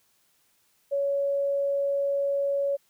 sine tone, 560 Hz, C#5, 18 cents sharp, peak -23 dBFS, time 0.91-2.77 s, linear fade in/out 20 ms, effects white hiss -67 dBFS RMS until 2.89 s

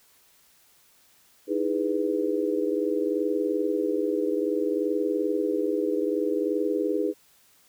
sine chord, E major seventh, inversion third, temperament just, 309 / 329.6 / 412 / 494.4 Hz, D#4 / E4 / G#4 / B4, -12 / 0 / -14 / +2 cents, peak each -28 / -32 / -27 / -29 dBFS, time 1.47-7.14 s, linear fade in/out 50 ms, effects white hiss -60 dBFS RMS until 7.68 s

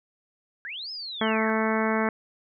sine linear two-way sweep, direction up then down, 1522 to 5230 to 1522 Hz, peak -33 dBFS, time 0.65-1.5 s, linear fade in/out 0 ms, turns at 0.91 s
harmonic tone, 220 Hz, A3, in tune, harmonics 1 / 2 / 3 / 4 / 5 / 6 / 7 / 8 / 9 / 10, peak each -26 / -29 / -31 / -32 / -33 / -34 / -34 / -35 / -36 / -36 dBFS, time 1.21-2.09 s, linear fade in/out 2 ms
effects none

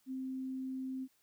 sine tone, 261.6 Hz, C4, in tune, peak -37 dBFS, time 0.06-1.08 s, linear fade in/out 50 ms, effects white hiss -73 dBFS RMS until 1.22 s

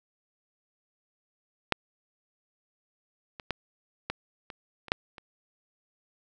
clicks, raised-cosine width 0.3 ms, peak -6 / -24 / -13 / -14 / -24 / -27 / -6 / -28 dBFS, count 8, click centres 1.723 / 3.398 / 3.507 / 4.1 / 4.502 / 4.883 / 4.919 / 5.182 s, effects none

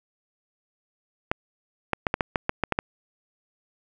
clicks, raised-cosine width 0.5 ms, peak -7 dBFS, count 10, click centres 1.315 / 1.933 / 2.068 / 2.141 / 2.208 / 2.358 / 2.494 / 2.637 / 2.723 / 2.789 s, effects none

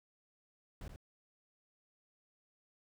brown noise with echo, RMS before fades -45 dBFS, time 0.81-0.88 s, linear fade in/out 2 ms, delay 81 ms, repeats 1, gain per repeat -6 dB, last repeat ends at 0.961 s, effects none

